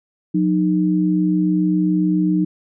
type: tone pair together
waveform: sine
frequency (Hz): 180.7 / 308.1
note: F#3 / D#4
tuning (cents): -41 / -17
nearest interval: major sixth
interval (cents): 924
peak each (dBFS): -17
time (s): 0.34-2.45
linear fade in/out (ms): 10
effects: none